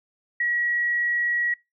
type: tone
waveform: sine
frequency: 1916 Hz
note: A#6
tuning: 47 cents sharp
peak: -21 dBFS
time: 0.4-1.54 s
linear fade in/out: 5 ms
effects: noise-tail reverb RT60 0.2 s tail -22 dB re dry